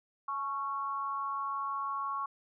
sine tone with amplitude modulation, 1106 Hz, C#6, 4 cents flat, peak -29 dBFS, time 0.28-2.26 s, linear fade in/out 5 ms, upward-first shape sine, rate 254 Hz, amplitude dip 70%, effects none

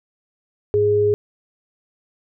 sine tone pair together, 103.83 / 415.3 Hz, G#2 / G#4, 0 / 0 cents, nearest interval 2 octaves, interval 2400 cents, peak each -24 / -14 dBFS, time 0.74-1.14 s, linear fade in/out 0 ms, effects none

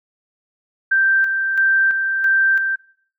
sine tone with tremolo, 1568 Hz, G6, in tune, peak -12 dBFS, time 0.91-2.76 s, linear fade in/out 10 ms, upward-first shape square, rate 1.5 Hz, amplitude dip 45%, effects noise-tail reverb RT60 0.5 s tail -19 dB re dry

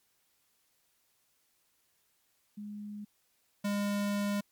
sine / square tone pair in turn, 207.7 / 203.4 Hz, G#3 / G#3, 0 / -36 cents, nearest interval unison, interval 36 cents, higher first, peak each -39 / -30 dBFS, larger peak second, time 2.57-3.05 / 3.64-4.41 s, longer second, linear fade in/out 10 ms, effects white hiss -73 dBFS RMS until 4.51 s + MP3 96 kbps

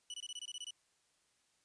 sawtooth tone bursts, 2960 Hz, F#7, in tune, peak -39 dBFS, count 10, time 0.1-0.707 s, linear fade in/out 2 ms, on 40 ms, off 23 ms, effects white hiss -75 dBFS RMS until 1.64 s + resampled to 22050 Hz

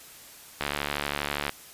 click train, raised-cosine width 0.3 ms, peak -11 dBFS, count 65, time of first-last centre 0.61-1.494 s, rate 72.4 Hz, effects white hiss -48 dBFS RMS until 1.73 s + resampled to 32000 Hz

